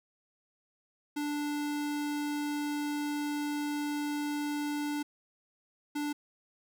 square tone bursts at uneven times, 293.6 Hz, D4, in tune, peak -32 dBFS, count 2, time 1.16-5.03 / 5.95-6.13 s, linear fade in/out 10 ms, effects none

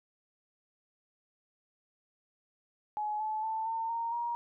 sine tone with pitch steps, 845 / 864.3 / 883.9 / 904.1 / 924.7 / 945.7 Hz, G#5 / A5 / A5 / A5 / A#5 / A#5, +30 / -31 / +8 / +47 / -14 / +25 cents, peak -31 dBFS, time 2.97-4.35 s, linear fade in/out 0 ms, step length 230 ms, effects none

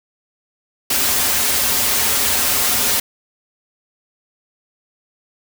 white noise with comb filter, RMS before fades -17 dBFS, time 0.9-3 s, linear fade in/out 5 ms, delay 6.1 ms, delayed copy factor -0.9, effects none

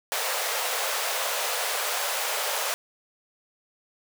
pink high-pass noise, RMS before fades -28 dBFS, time 0.12-2.74 s, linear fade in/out 0 ms, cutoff 480 Hz, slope 48 dB/octave, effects none

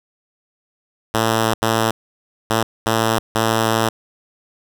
5% pulse tone bursts at uneven times, 112.1 Hz, A2, 33 cents sharp, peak -4 dBFS, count 5, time 1.14-1.54 / 1.62-1.91 / 2.5-2.63 / 2.86-3.19 / 3.35-3.89 s, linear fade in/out 5 ms, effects none

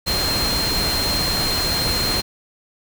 sine tone in noise, 4186 Hz, C8, in tune, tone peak -21 dBFS, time 0.06-2.22 s, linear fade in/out 20 ms, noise pink, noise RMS -23 dBFS, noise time 0.06-2.22 s, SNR -1 dB, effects none

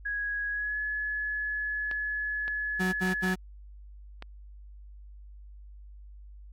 sine tone with pitch glide, 1661.2 to 1704 Hz, G#6 to G#6, 0 to +44 cents, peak -29 dBFS, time 0.05-3.34 s, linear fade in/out 10 ms, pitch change +44 cents, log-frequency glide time 0.5-0.78 s
clicks, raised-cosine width 0.3 ms, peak -24 dBFS, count 4, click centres 1.913 / 2.48 / 3.091 / 4.224 s
35% pulse tone bursts, 185 Hz, F#3, in tune, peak -25 dBFS, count 3, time 2.79-3.358 s, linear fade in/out 20 ms, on 140 ms, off 74 ms
effects added 50 Hz sine -45 dBFS peak until 6.52 s + AAC 64 kbps

